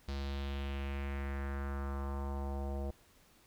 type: tone with low-pass filter sweep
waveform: square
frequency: 69.3 Hz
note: C#2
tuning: in tune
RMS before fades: -38 dBFS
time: 0.08-2.91 s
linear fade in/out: 5 ms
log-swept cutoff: 4600 to 620 Hz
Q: 2.5
effects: pink hiss -65 dBFS RMS until 3.46 s